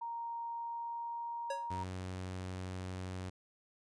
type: tone with pitch glide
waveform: sine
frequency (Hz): 932.3 to 938.8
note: A#5 to A#5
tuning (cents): 0 to +12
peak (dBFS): -38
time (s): 0.01-1.84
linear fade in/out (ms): 10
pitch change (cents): +12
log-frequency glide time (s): 0.46-1.57
type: tone with exponential decay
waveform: square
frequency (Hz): 554.4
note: C#5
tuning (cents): 0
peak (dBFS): -35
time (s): 1.5-1.69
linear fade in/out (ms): 5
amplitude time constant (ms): 41
type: tone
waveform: sawtooth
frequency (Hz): 92.5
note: F#2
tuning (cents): 0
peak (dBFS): -36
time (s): 1.7-3.3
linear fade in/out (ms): 10
effects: resampled to 22050 Hz